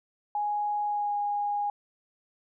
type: tone with pitch glide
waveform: sine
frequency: 830.6 to 821.5 Hz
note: G#5 to G#5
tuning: 0 to -19 cents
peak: -26 dBFS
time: 0.35-1.7 s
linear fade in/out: 2 ms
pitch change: -19 cents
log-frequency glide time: 0.85-1.16 s
effects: none